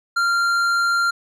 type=tone with tanh clipping; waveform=triangle; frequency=1387 Hz; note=F6; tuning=12 cents flat; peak=-18 dBFS; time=0.16-1.11 s; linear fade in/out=10 ms; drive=15 dB; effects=none